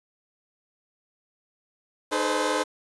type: tone cluster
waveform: 20% pulse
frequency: 305.8 / 426.9 / 505 / 525 Hz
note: D#4 / G#4 / B4 / C5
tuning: -30 / +48 / +39 / +6 cents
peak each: -24 dBFS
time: 2.11-2.64 s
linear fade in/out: 20 ms
effects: resampled to 24000 Hz + 8-bit